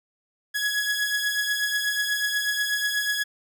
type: beating tone pair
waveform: sawtooth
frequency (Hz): 1675 / 1683.2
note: G#6 / G#6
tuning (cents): +14 / +23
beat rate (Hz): 8.2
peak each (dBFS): -21 / -26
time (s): 0.54-3.24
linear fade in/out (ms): 20
effects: none